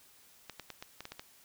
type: clicks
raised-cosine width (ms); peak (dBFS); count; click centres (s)
0.2; -25; 8; 0.497 / 0.597 / 0.703 / 0.825 / 1.006 / 1.054 / 1.12 / 1.195
effects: white hiss -61 dBFS RMS until 1.44 s

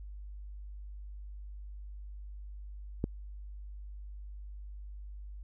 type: click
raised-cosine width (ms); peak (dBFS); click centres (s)
3; -17; 3.041
effects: added 50 Hz sine -42 dBFS peak until 5.43 s

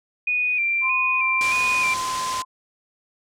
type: tone with vibrato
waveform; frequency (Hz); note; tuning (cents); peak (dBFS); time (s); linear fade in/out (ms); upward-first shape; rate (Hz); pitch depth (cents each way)
sine; 2418; D7; +50; -19; 0.27-1.94; 5; square; 1.6; 40
type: tone with pitch glide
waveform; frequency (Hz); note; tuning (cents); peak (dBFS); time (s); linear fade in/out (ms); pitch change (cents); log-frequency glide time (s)
sine; 1039 to 1030.6; C6 to C6; -12 to -27; -24; 0.81-2.45; 50; -15; 1.47-1.63
type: low-pass noise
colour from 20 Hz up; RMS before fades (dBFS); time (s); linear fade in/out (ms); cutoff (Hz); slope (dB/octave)
white; -32; 1.41-2.42; 0; 8000; 24
effects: none

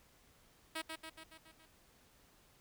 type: tone with echo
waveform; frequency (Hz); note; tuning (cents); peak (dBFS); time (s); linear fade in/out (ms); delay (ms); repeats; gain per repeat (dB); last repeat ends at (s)
5% pulse; 320.1; D#4; +49; -27; 0.75-0.82; 10; 140; 6; -4; 1.66
effects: pink hiss -67 dBFS RMS until 2.6 s

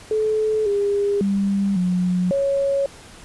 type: tone with pitch steps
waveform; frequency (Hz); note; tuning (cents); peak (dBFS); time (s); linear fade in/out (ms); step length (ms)
sine; 432.7 / 404.6 / 198 / 180.5 / 554; A4 / G#4 / G3 / F#3 / C#5; -29 / -45 / +18 / -43 / -1; -17; 0.11-2.86; 2; 550
effects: pink hiss -43 dBFS RMS until 3.24 s + resampled to 24000 Hz

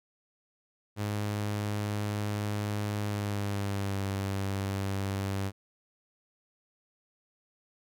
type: tone with pitch glide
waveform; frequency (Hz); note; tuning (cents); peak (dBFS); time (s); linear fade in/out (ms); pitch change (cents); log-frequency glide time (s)
sawtooth; 103.83 to 98; G#2 to G2; 0 to 0; -26; 0.96-5.52; 50; -100; 3.02-4.04
effects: none

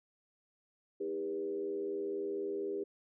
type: tone with frequency modulation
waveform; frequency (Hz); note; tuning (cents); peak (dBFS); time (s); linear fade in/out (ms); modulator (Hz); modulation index
sine; 399.8; G4; +34; -34; 1-2.84; 10; 83.9; 0.8
effects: none

